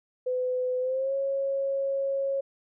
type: tone with pitch glide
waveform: sine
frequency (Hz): 505 to 547.5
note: B4 to C#5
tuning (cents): +39 to -22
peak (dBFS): -25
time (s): 0.26-2.41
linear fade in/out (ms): 10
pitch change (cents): +139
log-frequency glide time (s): 0.8-1.14
effects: none